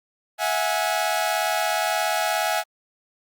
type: tone cluster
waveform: sawtooth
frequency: 654 / 731 / 833 Hz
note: E5 / F#5 / G#5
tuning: -14 / -21 / +5 cents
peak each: -22 dBFS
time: 0.38-2.64 s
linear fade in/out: 50 ms
effects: Opus 48 kbps